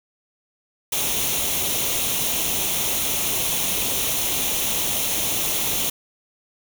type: noise with comb filter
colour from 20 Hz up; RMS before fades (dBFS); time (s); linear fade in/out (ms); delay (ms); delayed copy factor
white; -23; 0.92-5.9; 5; 0.31; +0.6
effects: none